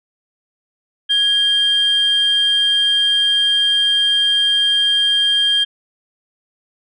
sine tone pair together, 1661.2 / 3194 Hz, G#6 / G7, 0 / +32 cents, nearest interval major seventh, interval 1132 cents, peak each -23 / -11 dBFS, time 1.09-5.65 s, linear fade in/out 20 ms, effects tanh soft clip ceiling -9 dBFS

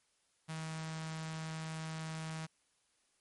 sawtooth tone with notch filter, 159.5 Hz, D#3, 43 cents sharp, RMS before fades -42 dBFS, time 0.48-2.47 s, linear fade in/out 20 ms, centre 380 Hz, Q 0.64, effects white hiss -75 dBFS RMS until 3.2 s + MP3 48 kbps

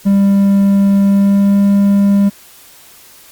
triangle tone with pitch glide, 198.3 to 200 Hz, G3 to G3, +20 to +35 cents, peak -5 dBFS, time 0.05-2.3 s, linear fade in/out 20 ms, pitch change +15 cents, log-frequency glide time 1.03-1.59 s, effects white hiss -41 dBFS RMS until 3.31 s + Opus 48 kbps

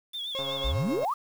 sine tone with vibrato, 3455 Hz, A7, 32 cents flat, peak -31 dBFS, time 0.13-0.73 s, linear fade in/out 20 ms, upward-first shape sine, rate 7.9 Hz, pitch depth 78 cents each way
35% pulse tone with tremolo, 538 Hz, C5, 48 cents sharp, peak -30 dBFS, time 0.35-1.05 s, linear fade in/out 0 ms, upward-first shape sine, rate 7.4 Hz, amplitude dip 50%
click train, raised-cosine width 1 ms, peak -26 dBFS, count 90, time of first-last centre 0.39-1.035 s, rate 138 Hz
sine exponential sweep, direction up, 44.98 to 1288 Hz, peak -25 dBFS, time 0.64-1.14 s, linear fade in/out 10 ms
effects low-pass 6000 Hz 12 dB/octave + 8-bit

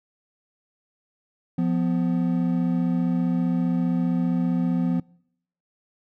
triangle tone pair together, 175.2 / 250.4 Hz, F3 / B3, +6 / +24 cents, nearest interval tritone, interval 618 cents, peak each -20 / -22 dBFS, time 1.58-5 s, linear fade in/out 5 ms, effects noise-tail reverb RT60 0.7 s tail -25 dB re dry

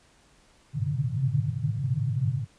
white band-pass noise, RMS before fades -27 dBFS, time 0.73-2.47 s, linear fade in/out 50 ms, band 100 to 150 Hz, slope 96 dB/octave, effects pink hiss -60 dBFS RMS until 2.58 s + resampled to 22050 Hz

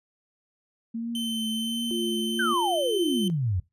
sine tone with vibrato, 227.4 Hz, A#3, 43 cents flat, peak -28 dBFS, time 0.94-2.54 s, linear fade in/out 10 ms, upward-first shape triangle, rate 1.4 Hz, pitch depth 57 cents each way
45% pulse tone, 3077 Hz, G7, 33 cents flat, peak -30 dBFS, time 1.15-3.28 s, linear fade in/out 2 ms
sine tone with tremolo, 349.2 Hz, F4, in tune, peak -27 dBFS, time 1.91-3.3 s, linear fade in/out 0 ms, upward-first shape triangle, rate 1.9 Hz, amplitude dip 50%
sine exponential sweep, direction down, 1600 to 84.2 Hz, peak -23 dBFS, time 2.39-3.6 s, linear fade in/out 5 ms
effects noise-tail reverb RT60 0.2 s tail -19 dB re dry + resampled to 32000 Hz

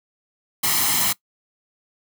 white noise with comb filter, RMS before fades -20 dBFS, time 0.63-1.13 s, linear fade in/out 10 ms, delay 0.97 ms, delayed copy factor +0.65, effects noise-tail reverb RT60 0.1 s tail -20 dB re dry + high-pass 100 Hz 12 dB/octave

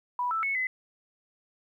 sine tone with pitch steps, 983 / 1321 / 2201 / 2025 Hz, B5 / E6 / C#7 / B6, -8 / +3 / -13 / +43 cents, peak -26 dBFS, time 0.19-0.67 s, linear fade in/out 2 ms, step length 120 ms, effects 11-bit

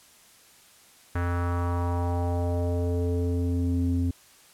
square tone with low-pass filter sweep, 87.31 Hz, F2, in tune, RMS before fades -26 dBFS, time 1.15-4.11 s, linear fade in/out 5 ms, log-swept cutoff 1600 to 230 Hz, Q 2.8, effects white hiss -55 dBFS RMS until 4.53 s + low-pass 12000 Hz 12 dB/octave

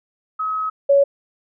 sine tone pair in turn, 1277 / 560 Hz, D#6 / C#5, +45 / +18 cents, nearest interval octave + major second, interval 1427 cents, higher first, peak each -20 / -10 dBFS, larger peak second, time 0.39-0.7 / 0.89-1.04 s, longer first, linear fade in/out 10 ms, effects none

